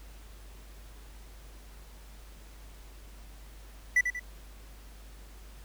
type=tone with echo; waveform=triangle; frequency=1975.5 Hz; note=B6; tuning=in tune; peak=-18 dBFS; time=3.96-4.01 s; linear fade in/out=5 ms; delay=93 ms; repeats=2; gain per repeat=-7 dB; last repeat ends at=4.196 s; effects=added 50 Hz sine -47 dBFS peak until 5.64 s + pink hiss -56 dBFS RMS until 5.64 s